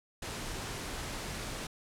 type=noise; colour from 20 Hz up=pink; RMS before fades=-39 dBFS; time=0.22-1.67 s; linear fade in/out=5 ms; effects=low-pass 10000 Hz 12 dB/octave